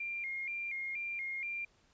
sine tone with vibrato, 2256 Hz, C#7, 30 cents sharp, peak -36 dBFS, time 0-1.65 s, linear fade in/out 5 ms, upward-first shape square, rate 2.1 Hz, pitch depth 93 cents each way, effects pink hiss -69 dBFS RMS until 1.93 s + resampled to 16000 Hz

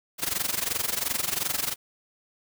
white noise with amplitude modulation, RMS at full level -25 dBFS, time 0.18-1.76 s, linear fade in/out 50 ms, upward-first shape sine, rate 22.8 Hz, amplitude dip 85%, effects none

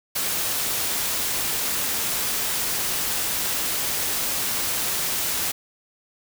white noise, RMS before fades -25 dBFS, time 0.15-5.52 s, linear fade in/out 10 ms, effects none

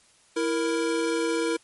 square tone pair together, 330.3 / 467.1 Hz, E4 / A#4, +4 / +3 cents, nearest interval tritone, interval 599 cents, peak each -27 dBFS, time 0.36-1.57 s, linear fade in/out 10 ms, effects white hiss -59 dBFS RMS until 1.63 s + MP3 48 kbps

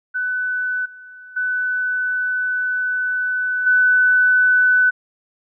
sine tone with level steps, 1499 Hz, F#6, 22 cents sharp, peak -19 / -37 / -18 / -11 dBFS, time 0.14-4.91 s, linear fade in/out 20 ms, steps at 0.85 / 1.36 / 3.66 s, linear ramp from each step 10 ms, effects none

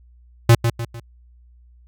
square tone with echo, 116.54 Hz, A#2, in tune, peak -8 dBFS, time 0.49-0.55 s, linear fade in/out 5 ms, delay 150 ms, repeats 3, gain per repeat -8 dB, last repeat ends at 1 s, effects added 60 Hz sine -47 dBFS peak until 1.87 s

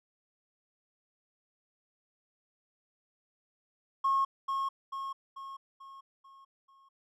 triangle tone with echo, 1086 Hz, C#6, 36 cents flat, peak -21 dBFS, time 4.04-4.25 s, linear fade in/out 10 ms, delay 440 ms, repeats 6, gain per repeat -6 dB, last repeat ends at 6.89 s, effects tanh soft clip ceiling -22 dBFS

